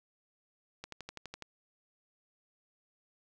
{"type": "click train", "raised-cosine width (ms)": 0.2, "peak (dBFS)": -25, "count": 8, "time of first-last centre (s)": [0.84, 1.423], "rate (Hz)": 12, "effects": []}